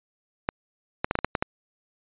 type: clicks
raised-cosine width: 0.5 ms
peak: -8 dBFS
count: 8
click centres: 0.489 / 1.045 / 1.111 / 1.154 / 1.189 / 1.246 / 1.352 / 1.425 s
effects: resampled to 8000 Hz